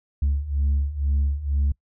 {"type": "beating tone pair", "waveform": "sine", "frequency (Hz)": [69.3, 71.4], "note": ["C#2", "D2"], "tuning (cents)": [0, -48], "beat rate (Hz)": 2.1, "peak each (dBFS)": [-23, -20], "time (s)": [0.22, 1.72], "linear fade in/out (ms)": 5, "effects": ["noise-tail reverb RT60 0.1 s tail -26 dB re dry", "tanh soft clip ceiling -16 dBFS"]}